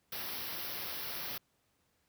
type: band-stop noise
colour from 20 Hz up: white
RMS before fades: -40 dBFS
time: 0.12-1.38 s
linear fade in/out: 5 ms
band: 5700 to 11000 Hz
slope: 96 dB/octave
effects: pink hiss -75 dBFS RMS until 2.08 s + high-pass 60 Hz 12 dB/octave